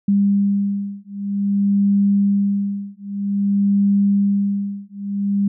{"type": "beating tone pair", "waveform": "sine", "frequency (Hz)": [200, 200.52], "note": ["G3", "G3"], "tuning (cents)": [35, 39], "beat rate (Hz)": 0.52, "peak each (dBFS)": -18, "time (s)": [0.08, 5.48], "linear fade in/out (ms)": 5, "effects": []}